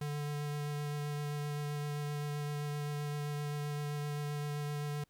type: tone with vibrato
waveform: square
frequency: 146.83 Hz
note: D3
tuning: in tune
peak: -36 dBFS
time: 0.01-5.04 s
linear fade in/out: 5 ms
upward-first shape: sine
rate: 7.7 Hz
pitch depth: 11 cents each way
effects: pink hiss -75 dBFS RMS until 5.09 s